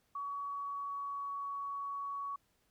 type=tone with pitch glide; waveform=sine; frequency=1129 to 1122.5 Hz; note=C#6 to C#6; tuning=+31 to +21 cents; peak=-37 dBFS; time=0.15-2.36 s; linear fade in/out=5 ms; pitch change=-10 cents; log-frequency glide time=0.44-1.55 s; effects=pink hiss -75 dBFS RMS until 2.7 s